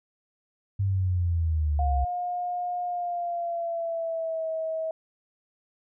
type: linear sweep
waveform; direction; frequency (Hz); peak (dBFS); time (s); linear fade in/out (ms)
sine; down; 99.8 to 65.41; -22; 0.79-2.05; 10
type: tone with pitch glide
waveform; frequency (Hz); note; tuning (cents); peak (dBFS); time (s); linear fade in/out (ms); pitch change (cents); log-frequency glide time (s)
sine; 713 to 642.6; F5 to E5; +36 to -44; -27; 1.79-4.91; 2; -180; 2.84-4.49
effects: none